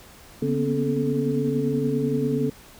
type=tone cluster; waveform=sine; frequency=142.9 / 236.2 / 246.6 / 273.7 / 435.3 Hz; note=D3 / A#3 / B3 / C#4 / A4; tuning=-47 / +23 / -2 / -22 / -19 cents; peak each=-27 / -31 / -26 / -28 / -26 dBFS; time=0.42-2.5 s; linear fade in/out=5 ms; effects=pink hiss -48 dBFS RMS until 2.79 s